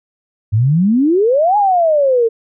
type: exponential two-way sweep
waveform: sine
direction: up then down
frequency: 100 to 847 to 443.6 Hz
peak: -9 dBFS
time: 0.52-2.29 s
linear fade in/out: 20 ms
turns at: 1.57 s
effects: none